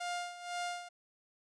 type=tone with tremolo; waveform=sawtooth; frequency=705 Hz; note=F5; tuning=16 cents sharp; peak=-31 dBFS; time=0-0.89 s; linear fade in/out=10 ms; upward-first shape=sine; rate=2 Hz; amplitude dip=75%; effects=resampled to 22050 Hz